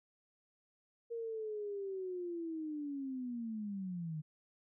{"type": "linear sweep", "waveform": "sine", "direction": "down", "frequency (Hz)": [469, 150.1], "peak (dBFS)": -38, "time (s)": [1.1, 4.22], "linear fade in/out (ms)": 20, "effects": []}